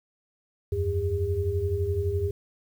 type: tone cluster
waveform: sine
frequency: 83 / 94.8 / 404 Hz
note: E2 / F#2 / G#4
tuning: +12 / +43 / -48 cents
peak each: -29 / -28 / -28 dBFS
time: 0.72-2.31 s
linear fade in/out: 5 ms
effects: 9-bit